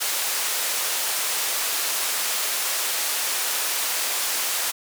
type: band-pass noise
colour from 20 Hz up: white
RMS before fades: -25 dBFS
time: 0-4.72 s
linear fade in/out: 20 ms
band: 520 to 14000 Hz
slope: 12 dB/octave
effects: none